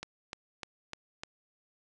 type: click train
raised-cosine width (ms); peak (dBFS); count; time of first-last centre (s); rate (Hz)
0.2; -21; 5; 0.03-1.235; 3.32
effects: resampled to 22050 Hz